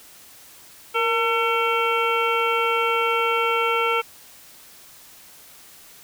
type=harmonic tone with a mistuned harmonic; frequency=450 Hz; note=A4; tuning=39 cents sharp; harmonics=1 / 2 / 3 / 5 / 6 / 7; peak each=-24 / -27 / -23 / -26 / -28 / -32 dBFS; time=0.94-4.02 s; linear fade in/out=20 ms; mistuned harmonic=1; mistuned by=+62 cents; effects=white hiss -47 dBFS RMS until 6.03 s